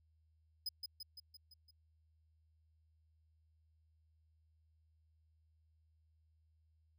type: tone with echo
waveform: 45% pulse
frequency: 5030 Hz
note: D#8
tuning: 18 cents sharp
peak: -38 dBFS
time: 0.66-0.69 s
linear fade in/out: 5 ms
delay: 170 ms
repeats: 6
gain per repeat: -4 dB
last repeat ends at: 1.71 s
effects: added 79 Hz sine -70 dBFS peak until 6.98 s